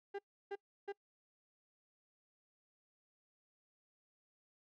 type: tone bursts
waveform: 35% pulse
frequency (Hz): 400.1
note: G4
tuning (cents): +35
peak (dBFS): -38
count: 3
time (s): 0.14-0.924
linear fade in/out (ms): 10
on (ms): 48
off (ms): 320
effects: noise-tail reverb RT60 0.1 s tail -25 dB re dry + low-pass 2000 Hz 12 dB/octave